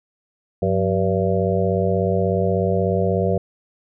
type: harmonic tone with a mistuned harmonic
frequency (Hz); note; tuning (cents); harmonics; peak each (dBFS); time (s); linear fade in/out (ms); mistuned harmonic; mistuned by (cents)
96.5; G2; -27; 1 / 2 / 4 / 5 / 6 / 7; -23 / -23 / -24 / -23 / -25 / -26; 0.62-3.38; 5; 2; -120
effects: none